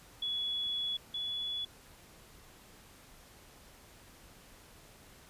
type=tone pair in turn; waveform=sine; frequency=3388 / 3410 Hz; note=G#7 / G#7; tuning=+34 / +45 cents; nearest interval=unison; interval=11 cents; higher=second; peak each=-32 / -34 dBFS; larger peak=first; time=0.22-0.97 / 1.14-1.65 s; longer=first; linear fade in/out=5 ms; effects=pink hiss -57 dBFS RMS until 5.29 s + resampled to 32000 Hz